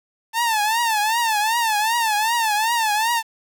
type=tone with vibrato; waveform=sawtooth; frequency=888 Hz; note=A5; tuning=16 cents sharp; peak=-14 dBFS; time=0.33-3.23 s; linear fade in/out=50 ms; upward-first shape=triangle; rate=2.6 Hz; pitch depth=140 cents each way; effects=8-bit